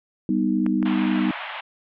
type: chord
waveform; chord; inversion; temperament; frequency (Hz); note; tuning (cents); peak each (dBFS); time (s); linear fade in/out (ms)
sine; G augmented; none; equal; 196 / 246.9 / 311.1; G3 / B3 / D#4; 0 / 0 / 0; -23; 0.29-1.31; 2
type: clicks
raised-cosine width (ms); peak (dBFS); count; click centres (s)
0.5; -18; 2; 0.664 / 0.828
type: band-pass noise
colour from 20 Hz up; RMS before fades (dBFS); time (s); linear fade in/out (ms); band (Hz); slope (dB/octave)
pink; -33; 0.85-1.61; 10; 660 to 3300; 48
effects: none